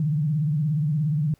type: tone with vibrato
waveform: sine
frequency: 150.9 Hz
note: D3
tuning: 47 cents sharp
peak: -20 dBFS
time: 0-1.34 s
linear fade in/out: 2 ms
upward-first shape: sine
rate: 17 Hz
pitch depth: 130 cents each way
effects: pink hiss -64 dBFS RMS until 1.39 s